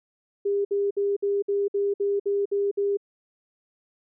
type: tone bursts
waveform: sine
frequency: 402.2 Hz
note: G4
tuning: 44 cents sharp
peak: -21 dBFS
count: 10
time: 0.45-2.972 s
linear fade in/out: 10 ms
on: 200 ms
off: 58 ms
effects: none

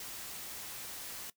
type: noise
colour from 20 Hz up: white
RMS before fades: -44 dBFS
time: 0-1.3 s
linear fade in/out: 2 ms
effects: noise-tail reverb RT60 0.1 s tail -18 dB re dry

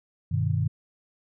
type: chord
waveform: sine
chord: G augmented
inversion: none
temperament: equal with one note detuned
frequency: 98 / 123.47 / 154.04 Hz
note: G2 / B2 / D#3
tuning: 0 / 0 / -17 cents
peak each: -26 / -27 / -27 dBFS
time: 0.31-0.68 s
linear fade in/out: 10 ms
effects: none

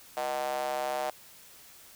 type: tone with high-pass filter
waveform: square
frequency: 68.6 Hz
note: C#2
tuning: 17 cents flat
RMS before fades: -32 dBFS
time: 0.17-1.1 s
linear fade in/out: 0 ms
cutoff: 680 Hz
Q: 5.7
effects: white hiss -53 dBFS RMS until 1.95 s

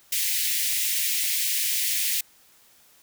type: high-pass noise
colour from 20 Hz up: white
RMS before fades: -25 dBFS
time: 0.12-2.21 s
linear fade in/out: 5 ms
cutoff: 1900 Hz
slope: 48 dB/octave
effects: white hiss -57 dBFS RMS until 3.02 s

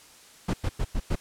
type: noise bursts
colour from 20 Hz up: brown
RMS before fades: -25 dBFS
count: 5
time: 0.48-1.157 s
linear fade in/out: 10 ms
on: 57 ms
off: 98 ms
effects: white hiss -52 dBFS RMS until 1.2 s + low-pass 10000 Hz 12 dB/octave

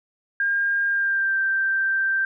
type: tone with pitch glide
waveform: sine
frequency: 1610 to 1568.7 Hz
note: G6 to G6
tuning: +46 to +1 cents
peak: -19 dBFS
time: 0.4-2.25 s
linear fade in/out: 2 ms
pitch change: -45 cents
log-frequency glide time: 0.87-1.38 s
effects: none

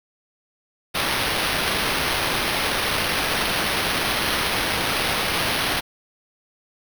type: noise with sample-and-hold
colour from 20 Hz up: white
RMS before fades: -23 dBFS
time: 0.94-5.81 s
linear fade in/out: 20 ms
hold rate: 7350 Hz
effects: none

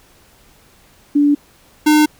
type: tone pair in turn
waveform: sine / square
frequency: 289.8 / 303.3 Hz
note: D4 / D#4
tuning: -23 / -44 cents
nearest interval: minor second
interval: 79 cents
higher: second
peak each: -9 dBFS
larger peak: neither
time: 1.15-1.35 / 1.86-2.06 s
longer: neither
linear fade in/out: 10 ms
effects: pink hiss -50 dBFS RMS until 2.19 s

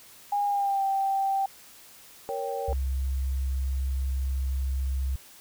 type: tone with pitch glide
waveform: sine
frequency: 815 to 781.3 Hz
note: G#5 to G5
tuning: -33 to -6 cents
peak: -23 dBFS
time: 0.32-1.46 s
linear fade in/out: 5 ms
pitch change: -73 cents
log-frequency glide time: 0.46-0.83 s
type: chord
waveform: sine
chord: G diminished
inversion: first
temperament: equal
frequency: 466.2 / 554.4 / 784 Hz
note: Bb4 / Db5 / G5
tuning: 0 / 0 / 0 cents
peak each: -33 dBFS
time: 2.29-2.73 s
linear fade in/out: 0 ms
type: tone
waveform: sine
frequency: 66.4 Hz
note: C2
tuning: 26 cents sharp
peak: -25 dBFS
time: 2.68-5.16 s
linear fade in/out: 5 ms
effects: white hiss -51 dBFS RMS until 5.4 s

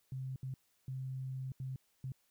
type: tone bursts at uneven times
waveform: sine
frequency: 131.3 Hz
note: C3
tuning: 6 cents sharp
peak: -38 dBFS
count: 5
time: 0.12-0.36 / 0.43-0.54 / 0.88-1.52 / 1.6-1.76 / 2.04-2.12 s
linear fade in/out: 2 ms
effects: white hiss -75 dBFS RMS until 2.3 s

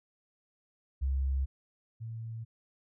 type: tone pair in turn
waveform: sine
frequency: 67.2 / 113.29 Hz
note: C2 / A#2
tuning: +47 / -49 cents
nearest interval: major sixth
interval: 904 cents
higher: second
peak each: -27 / -37 dBFS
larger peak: first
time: 1.01-1.46 / 2-2.45 s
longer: neither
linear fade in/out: 20 ms
effects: none

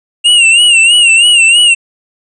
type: tone with vibrato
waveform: square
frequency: 2794 Hz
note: F7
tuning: in tune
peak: -4 dBFS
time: 0.24-1.75 s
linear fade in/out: 20 ms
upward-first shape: sine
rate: 3.1 Hz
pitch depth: 88 cents each way
effects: resampled to 22050 Hz

